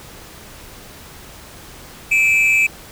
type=tone pair together; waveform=triangle; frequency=2349 / 2572 Hz; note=D7 / E7; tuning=0 / -43 cents; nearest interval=major second; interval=157 cents; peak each=-13 dBFS; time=2.11-2.67 s; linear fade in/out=10 ms; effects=pink hiss -39 dBFS RMS until 2.91 s